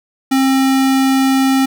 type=tone; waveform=square; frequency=266.8 Hz; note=C4; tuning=34 cents sharp; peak=-11 dBFS; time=0.31-1.66 s; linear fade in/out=10 ms; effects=none